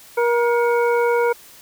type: harmonic tone with a mistuned harmonic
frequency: 475 Hz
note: A#4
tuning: 33 cents sharp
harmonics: 1 / 2 / 3 / 5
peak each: -16 / -22 / -26 / -30 dBFS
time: 0.17-1.33 s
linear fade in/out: 10 ms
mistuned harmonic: 5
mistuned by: -110 cents
effects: white hiss -45 dBFS RMS until 1.61 s